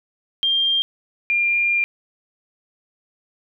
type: tone pair in turn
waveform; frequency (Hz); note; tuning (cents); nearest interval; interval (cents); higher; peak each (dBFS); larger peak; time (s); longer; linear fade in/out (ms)
sine; 3193 / 2399; G7 / D7; +31 / +36; perfect fourth; 495; first; -16; neither; 0.43-0.82 / 1.3-1.84; second; 0
effects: none